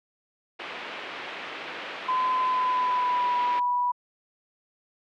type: low-pass noise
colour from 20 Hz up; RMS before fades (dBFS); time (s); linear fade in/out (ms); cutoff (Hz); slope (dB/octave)
white; -37; 0.59-3.6; 10; 2900; 24
type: tone with pitch glide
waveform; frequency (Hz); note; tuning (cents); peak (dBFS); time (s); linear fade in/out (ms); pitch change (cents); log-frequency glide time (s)
sine; 1019 to 980.3; C6 to B5; -46 to -13; -22; 2.08-3.92; 10; -67; 2.42-3.36
effects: high-pass 300 Hz 12 dB/octave